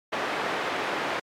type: band-pass noise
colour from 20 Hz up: pink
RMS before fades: -29 dBFS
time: 0.12-1.2 s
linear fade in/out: 10 ms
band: 400 to 2400 Hz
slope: 12 dB/octave
effects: MP3 96 kbps

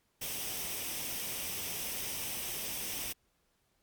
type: noise with comb filter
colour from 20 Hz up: white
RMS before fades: -38 dBFS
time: 0.21-3.13 s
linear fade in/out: 10 ms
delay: 0.35 ms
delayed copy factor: +0.5
effects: pink hiss -75 dBFS RMS until 3.82 s + Opus 48 kbps

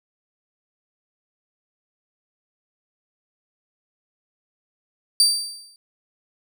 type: tone with exponential decay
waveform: 30% pulse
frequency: 4661 Hz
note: D8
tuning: 14 cents flat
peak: -8 dBFS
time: 5.2-5.76 s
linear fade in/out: 1 ms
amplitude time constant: 120 ms
effects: none

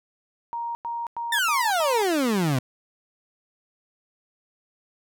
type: tone bursts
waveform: sine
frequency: 937 Hz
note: A#5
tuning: 9 cents sharp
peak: -27 dBFS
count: 5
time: 0.53-2.022 s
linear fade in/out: 0 ms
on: 220 ms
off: 98 ms
type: exponential sweep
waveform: 30% pulse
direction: down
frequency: 1835 to 122.7 Hz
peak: -18 dBFS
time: 1.32-2.59 s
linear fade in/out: 5 ms
effects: none

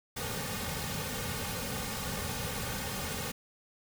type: noise with comb filter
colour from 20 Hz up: pink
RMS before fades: -36 dBFS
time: 0.16-3.32 s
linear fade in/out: 10 ms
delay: 3 ms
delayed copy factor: -0.85
effects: none

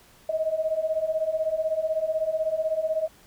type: beating tone pair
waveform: sine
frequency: 622.3 / 638.3 Hz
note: D#5 / D#5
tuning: 0 / +44 cents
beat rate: 16 Hz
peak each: -28 / -25 dBFS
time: 0.29-3.08 s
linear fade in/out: 5 ms
effects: pink hiss -55 dBFS RMS until 3.26 s

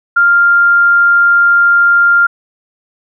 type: tone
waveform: sine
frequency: 1396.9 Hz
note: F6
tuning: in tune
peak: -5 dBFS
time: 0.16-2.27 s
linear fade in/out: 10 ms
effects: none

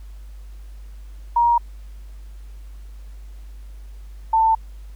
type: tone pair in turn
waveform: sine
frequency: 945 / 892 Hz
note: A#5 / A5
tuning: +23 / +23 cents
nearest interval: minor second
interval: 100 cents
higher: first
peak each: -13 dBFS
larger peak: neither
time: 1.36-1.58 / 4.33-4.55 s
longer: neither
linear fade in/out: 5 ms
effects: added 50 Hz sine -35 dBFS peak until 4.95 s + pink hiss -57 dBFS RMS until 4.95 s

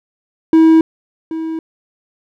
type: tone with echo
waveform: triangle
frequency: 322.3 Hz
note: E4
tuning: 39 cents flat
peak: -3 dBFS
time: 0.53-0.81 s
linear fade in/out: 2 ms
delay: 780 ms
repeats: 1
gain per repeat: -14 dB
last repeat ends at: 1.59 s
effects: none

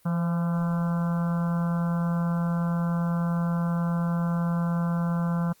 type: harmonic tone with a mistuned harmonic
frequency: 170 Hz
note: F3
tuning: 46 cents flat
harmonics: 1 / 3 / 4 / 5 / 6 / 7 / 8 / 9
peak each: -23 / -39 / -41 / -43 / -39 / -43 / -42 / -46 dBFS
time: 0.05-5.53 s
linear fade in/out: 10 ms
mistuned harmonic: 3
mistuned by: +31 cents
effects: white hiss -61 dBFS RMS until 5.6 s + Opus 32 kbps

